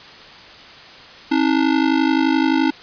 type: ring-modulated tone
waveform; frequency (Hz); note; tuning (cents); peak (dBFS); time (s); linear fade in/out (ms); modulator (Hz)
square; 293.7; D4; 0; -12; 1.31-2.71; 10; 25.8
effects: white hiss -40 dBFS RMS until 2.82 s + resampled to 11025 Hz